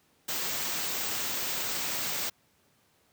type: band-stop noise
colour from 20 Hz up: white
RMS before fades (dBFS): -32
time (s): 0.28-2.3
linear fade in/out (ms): 10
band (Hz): 8700 to 13000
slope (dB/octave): 96
effects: pink hiss -67 dBFS RMS until 3.12 s + high-pass 100 Hz 12 dB/octave